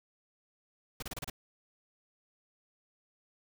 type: noise bursts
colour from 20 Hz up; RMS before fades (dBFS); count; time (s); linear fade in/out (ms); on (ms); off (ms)
pink; -39; 6; 1-1.3; 5; 25; 30
effects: none